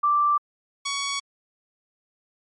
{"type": "tone pair in turn", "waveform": ["sine", "10% pulse"], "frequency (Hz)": [1174, 1121], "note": ["D6", "C#6"], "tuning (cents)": [-1, 19], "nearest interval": "minor second", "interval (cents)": 80, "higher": "first", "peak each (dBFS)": -17, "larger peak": "neither", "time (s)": [[0.03, 0.38], [0.85, 1.2]], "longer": "neither", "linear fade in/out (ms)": 10, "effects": ["MP3 48 kbps"]}